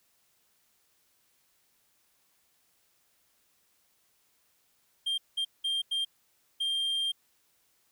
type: tone bursts at uneven times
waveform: triangle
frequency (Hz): 3189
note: G7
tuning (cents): +29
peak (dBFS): -26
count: 5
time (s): 5.06-5.18 / 5.37-5.45 / 5.64-5.82 / 5.91-6.05 / 6.6-7.12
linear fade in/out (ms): 10
effects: white hiss -70 dBFS RMS until 7.91 s